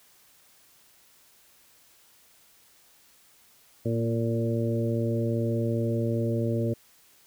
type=harmonic tone with a mistuned harmonic; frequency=115.1 Hz; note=A#2; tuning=22 cents flat; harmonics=1 / 2 / 3 / 4 / 5; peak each=-27 / -30 / -32 / -33 / -34 dBFS; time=3.85-6.74 s; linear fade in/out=10 ms; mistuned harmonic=2; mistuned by=+20 cents; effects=white hiss -59 dBFS RMS until 7.26 s